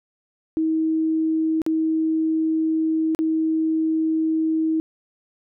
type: tone with dropouts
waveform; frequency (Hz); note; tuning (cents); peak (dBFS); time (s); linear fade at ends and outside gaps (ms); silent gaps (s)
sine; 318.8; D#4; +42; -18; 0.57-4.8; 0; 1.618-1.664 / 3.149-3.19
effects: none